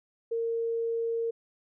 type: tone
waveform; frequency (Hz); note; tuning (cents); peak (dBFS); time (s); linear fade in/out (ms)
sine; 460; A#4; -23; -27; 0.31-1.31; 10
effects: none